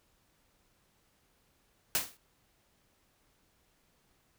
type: noise with exponential decay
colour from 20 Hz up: white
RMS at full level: -26 dBFS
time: 1.95-2.17 s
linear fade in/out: 1 ms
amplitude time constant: 47 ms
effects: pink hiss -71 dBFS RMS until 4.38 s